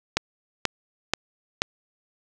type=click train; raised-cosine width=0.2 ms; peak=-3 dBFS; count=4; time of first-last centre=0.17-1.619 s; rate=2.07 Hz; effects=none